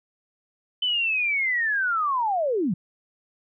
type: linear sweep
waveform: sine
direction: down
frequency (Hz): 3050 to 155.56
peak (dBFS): -21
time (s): 0.82-2.74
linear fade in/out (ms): 5
effects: none